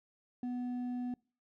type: tone with hard clipping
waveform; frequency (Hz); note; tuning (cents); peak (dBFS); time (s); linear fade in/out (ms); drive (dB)
sine; 246.9; B3; 0; -36; 0.43-1.14; 2; 4
effects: noise-tail reverb RT60 0.4 s tail -26 dB re dry